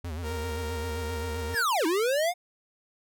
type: tone with vibrato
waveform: square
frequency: 81.4 Hz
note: E2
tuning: 21 cents flat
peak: -33 dBFS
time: 0.04-1.55 s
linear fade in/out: 5 ms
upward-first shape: sine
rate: 7.6 Hz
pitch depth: 140 cents each way
type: tone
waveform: sawtooth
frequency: 464.9 Hz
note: A#4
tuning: 5 cents flat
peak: -30 dBFS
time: 0.22-1.64 s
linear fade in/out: 50 ms
type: linear two-way sweep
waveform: square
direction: down then up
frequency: 1864.7 to 304.9 to 733 Hz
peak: -24 dBFS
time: 1.53-2.34 s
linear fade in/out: 50 ms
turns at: 1.86 s
effects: none